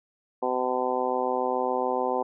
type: harmonic tone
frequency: 127 Hz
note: B2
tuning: 49 cents sharp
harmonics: 2 / 3 / 4 / 5 / 6 / 7 / 8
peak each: -35 / -31 / -29 / -35 / -30 / -31 / -34 dBFS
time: 0.42-2.23 s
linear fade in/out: 10 ms
effects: none